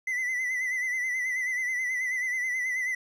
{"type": "tone with vibrato", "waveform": "triangle", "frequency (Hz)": 2013, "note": "B6", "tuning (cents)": 33, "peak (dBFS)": -25, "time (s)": [0.07, 2.95], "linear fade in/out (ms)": 5, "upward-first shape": "sine", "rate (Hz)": 9.3, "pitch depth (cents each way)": 54, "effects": []}